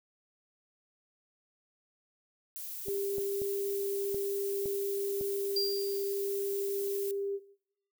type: noise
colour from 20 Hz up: violet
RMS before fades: -41 dBFS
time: 2.56-7.11 s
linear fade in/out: 0 ms
type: tone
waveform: sine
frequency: 398 Hz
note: G4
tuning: 26 cents sharp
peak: -31 dBFS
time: 2.85-7.4 s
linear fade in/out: 50 ms
type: clicks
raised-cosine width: 2 ms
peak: -28 dBFS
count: 6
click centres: 2.884 / 3.183 / 3.418 / 4.145 / 4.658 / 5.211 s
type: tone with exponential decay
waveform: triangle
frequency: 4755 Hz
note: D8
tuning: 21 cents sharp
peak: -26 dBFS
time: 5.56-6.3 s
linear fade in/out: 5 ms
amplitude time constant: 160 ms
effects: noise-tail reverb RT60 0.8 s tail -19 dB re dry